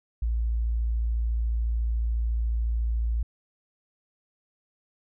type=tone; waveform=sine; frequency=57 Hz; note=A#1; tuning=38 cents flat; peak=-23 dBFS; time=0.22-3.23 s; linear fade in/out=5 ms; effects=none